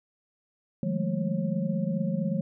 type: tone cluster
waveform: sine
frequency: 154.1 / 177 / 205.8 / 221.8 / 543 Hz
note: D#3 / F3 / G#3 / A3 / C#5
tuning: -16 / +23 / -16 / +14 / -36 cents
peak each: -33 / -29 / -31 / -34 / -36 dBFS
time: 0.83-2.41 s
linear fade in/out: 2 ms
effects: none